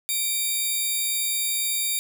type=tone pair together; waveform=5% pulse; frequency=2338 / 3720 Hz; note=D7 / A#7; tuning=-8 / -4 cents; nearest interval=minor sixth; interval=804 cents; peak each=-18 / -17 dBFS; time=0.09-1.99 s; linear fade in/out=0 ms; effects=none